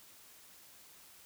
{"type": "silence", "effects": ["white hiss -58 dBFS RMS until 1.25 s"]}